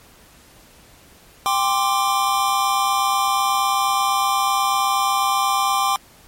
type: chord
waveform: square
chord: G suspended fourth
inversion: none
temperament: equal with one note detuned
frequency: 790.8 / 1046.5 / 1174.7 Hz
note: G5 / C6 / D6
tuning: +15 / 0 / 0 cents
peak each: -22 dBFS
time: 1.46-5.96 s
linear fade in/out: 0 ms
effects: pink hiss -49 dBFS RMS until 6.27 s + MP3 64 kbps